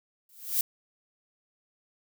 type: noise with exponential growth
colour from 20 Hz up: violet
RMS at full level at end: -22 dBFS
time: 0.29-0.61 s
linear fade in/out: 2 ms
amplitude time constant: 69 ms
effects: none